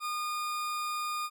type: tone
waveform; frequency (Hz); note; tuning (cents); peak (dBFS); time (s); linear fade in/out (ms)
40% pulse; 1219; D#6; -36; -31; 0-1.3; 50
effects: none